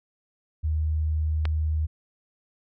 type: tone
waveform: sine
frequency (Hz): 77.7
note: D#2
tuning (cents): -2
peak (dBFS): -22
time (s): 0.63-1.87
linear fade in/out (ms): 20
type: click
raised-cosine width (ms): 0.3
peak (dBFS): -15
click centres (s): 1.454
effects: none